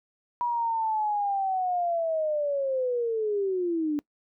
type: linear sweep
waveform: sine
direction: down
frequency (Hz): 970 to 288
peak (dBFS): -24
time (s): 0.41-3.99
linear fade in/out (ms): 0
effects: noise-tail reverb RT60 0.1 s tail -23 dB re dry